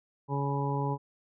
harmonic tone, 140.4 Hz, C#3, 22 cents sharp, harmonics 1 / 2 / 3 / 4 / 6 / 7, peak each -30 / -37 / -36 / -42 / -36 / -36 dBFS, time 0.28-0.98 s, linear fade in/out 50 ms, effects none

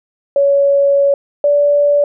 sine tone pair in turn, 561 / 578.8 Hz, C#5 / D5, +21 / -25 cents, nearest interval minor second, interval 54 cents, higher second, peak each -8 / -8 dBFS, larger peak neither, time 0.36-1.14 / 1.44-2.04 s, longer first, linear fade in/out 2 ms, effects none

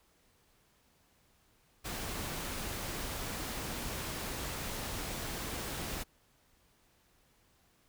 pink noise, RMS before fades -39 dBFS, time 1.84-6.04 s, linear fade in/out 20 ms, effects pink hiss -69 dBFS RMS until 7.88 s

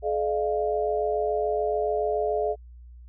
sine tone cluster, 425.9 / 606 / 693 Hz, G#4 / D#5 / F5, +44 / -46 / -14 cents, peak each -26 / -28 / -28 dBFS, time 0.02-2.56 s, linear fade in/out 50 ms, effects added 60 Hz sine -43 dBFS peak until 3.08 s

